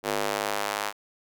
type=tone with high-pass filter sweep; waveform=square; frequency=51.4 Hz; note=G#1; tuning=17 cents flat; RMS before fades=-29 dBFS; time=0.03-0.93 s; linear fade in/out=50 ms; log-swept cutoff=430 to 910 Hz; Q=1.1; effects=none